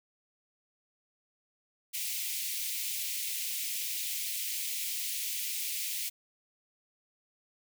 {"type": "high-pass noise", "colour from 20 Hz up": "white", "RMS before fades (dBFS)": -35, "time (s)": [1.93, 6.1], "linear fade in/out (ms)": 20, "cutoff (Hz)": 2100, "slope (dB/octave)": 48, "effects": []}